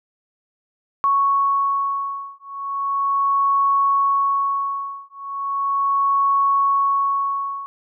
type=beating tone pair; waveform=sine; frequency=1108.7 / 1109.07 Hz; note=C#6 / C#6; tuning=0 / +1 cents; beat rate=0.37 Hz; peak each=-20 dBFS; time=1.04-7.66 s; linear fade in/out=0 ms; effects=none